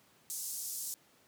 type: band-pass noise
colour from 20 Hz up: pink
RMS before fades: -40 dBFS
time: 0.3-0.94 s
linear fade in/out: 0 ms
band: 6100 to 15000 Hz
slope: 24 dB/octave
effects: pink hiss -65 dBFS RMS until 1.27 s + high-pass 150 Hz 12 dB/octave